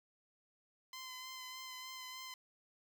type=tone with vibrato; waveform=10% pulse; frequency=1029 Hz; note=C6; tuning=29 cents flat; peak=-38 dBFS; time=0.93-2.34 s; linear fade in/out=2 ms; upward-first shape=sine; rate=3.3 Hz; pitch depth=19 cents each way; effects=none